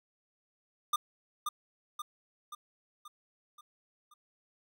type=tone with echo; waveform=square; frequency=1206 Hz; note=D6; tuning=46 cents sharp; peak=-27 dBFS; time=0.93-0.96 s; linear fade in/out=5 ms; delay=530 ms; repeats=6; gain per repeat=-5 dB; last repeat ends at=4.14 s; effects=none